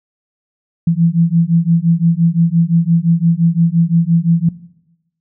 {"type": "beating tone pair", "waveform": "sine", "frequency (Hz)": [164.81, 170.61], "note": ["E3", "F3"], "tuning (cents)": [0, -40], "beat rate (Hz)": 5.8, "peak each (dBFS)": -13, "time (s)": [0.87, 4.49], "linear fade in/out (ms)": 5, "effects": ["noise-tail reverb RT60 0.9 s tail -18 dB re dry"]}